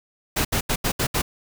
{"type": "noise bursts at uneven times", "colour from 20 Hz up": "pink", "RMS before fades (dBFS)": -22, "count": 6, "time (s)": [[0.36, 0.45], [0.52, 0.61], [0.69, 0.76], [0.84, 0.92], [0.99, 1.07], [1.14, 1.22]], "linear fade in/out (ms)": 10, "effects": []}